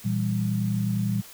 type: chord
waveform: sine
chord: E diminished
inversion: second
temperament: equal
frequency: 116.54 / 164.81 / 196 Hz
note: Bb2 / E3 / G3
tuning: 0 / 0 / 0 cents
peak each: -26 / -31 / -26 dBFS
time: 0.04-1.22 s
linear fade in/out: 20 ms
effects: white hiss -46 dBFS RMS until 1.33 s